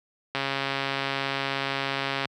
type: click train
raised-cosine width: 0.3 ms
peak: -11 dBFS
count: 262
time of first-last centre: 0.35-2.255 s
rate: 137 Hz
effects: high-pass 100 Hz 12 dB/octave